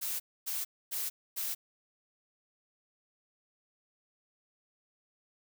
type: noise bursts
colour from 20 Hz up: blue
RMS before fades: -35 dBFS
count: 4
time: 0.01-1.55 s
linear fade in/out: 20 ms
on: 190 ms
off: 260 ms
effects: none